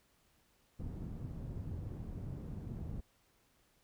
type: low-pass noise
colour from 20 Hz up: white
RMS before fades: -43 dBFS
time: 0.79-3.01 s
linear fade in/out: 10 ms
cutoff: 140 Hz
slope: 12 dB/octave
effects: pink hiss -72 dBFS RMS until 3.83 s